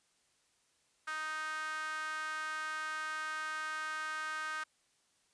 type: tone with high-pass filter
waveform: sawtooth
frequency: 311.1 Hz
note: D#4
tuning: in tune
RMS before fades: -39 dBFS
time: 1.07-4.64 s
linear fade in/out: 10 ms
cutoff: 1400 Hz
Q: 9.9
effects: white hiss -73 dBFS RMS until 5.33 s + resampled to 22050 Hz